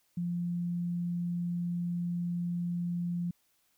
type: tone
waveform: sine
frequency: 173.9 Hz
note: F3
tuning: 7 cents flat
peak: -30 dBFS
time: 0.17-3.31 s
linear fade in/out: 5 ms
effects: white hiss -72 dBFS RMS until 3.77 s